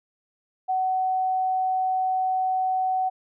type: tone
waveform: sine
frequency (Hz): 750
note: F#5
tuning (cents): +23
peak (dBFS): -21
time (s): 0.68-3.1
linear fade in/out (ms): 20
effects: none